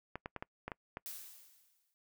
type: clicks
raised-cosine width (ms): 0.5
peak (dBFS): -25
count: 7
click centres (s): 0.156 / 0.259 / 0.363 / 0.425 / 0.68 / 0.718 / 0.971
type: noise with exponential decay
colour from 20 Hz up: blue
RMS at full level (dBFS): -43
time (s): 1.06-1.94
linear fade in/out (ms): 0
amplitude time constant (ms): 190
effects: noise-tail reverb RT60 0.1 s tail -26 dB re dry